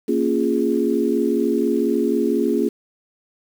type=chord; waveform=sine; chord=Bb minor seventh; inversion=none; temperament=equal; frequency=233.1 / 277.2 / 349.2 / 415.3 Hz; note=Bb3 / Db4 / F4 / Ab4; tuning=0 / 0 / 0 / 0 cents; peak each=-22 dBFS; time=0.08-2.69 s; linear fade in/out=10 ms; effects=7-bit